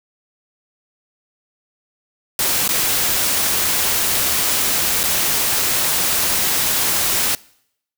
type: noise with dropouts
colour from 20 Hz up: white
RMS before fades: -18 dBFS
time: 2.39-7.35 s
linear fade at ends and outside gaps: 1 ms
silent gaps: 2.678-2.69 / 5.032-5.037 s
effects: noise-tail reverb RT60 0.7 s tail -23 dB re dry